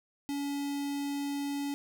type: tone with notch filter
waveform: square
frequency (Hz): 283.3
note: C#4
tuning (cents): +38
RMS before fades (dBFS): -34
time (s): 0.29-1.74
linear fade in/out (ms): 0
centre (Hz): 1300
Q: 1.3
effects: none